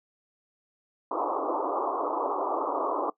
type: band-pass noise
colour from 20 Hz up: white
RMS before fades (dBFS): -29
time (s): 1.11-3.1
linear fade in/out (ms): 5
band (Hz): 280 to 1200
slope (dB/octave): 96
effects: noise-tail reverb RT60 0.1 s tail -20 dB re dry